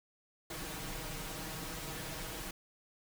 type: noise with comb filter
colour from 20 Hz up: pink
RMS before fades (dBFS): -42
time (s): 0.5-2.51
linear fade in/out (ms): 5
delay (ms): 6.3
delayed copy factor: +0.7
effects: none